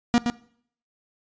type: tone with echo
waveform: 45% pulse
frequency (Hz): 238.5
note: A#3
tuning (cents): +40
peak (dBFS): -15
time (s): 0.14-0.18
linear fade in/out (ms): 0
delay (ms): 120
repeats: 1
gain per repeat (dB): -6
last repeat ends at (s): 0.3
effects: noise-tail reverb RT60 0.6 s tail -20 dB re dry + resampled to 16000 Hz